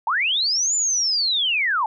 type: linear two-way sweep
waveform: sine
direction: up then down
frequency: 818 to 7150 to 818 Hz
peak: -18 dBFS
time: 0.07-1.86 s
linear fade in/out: 2 ms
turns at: 0.75 s
effects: none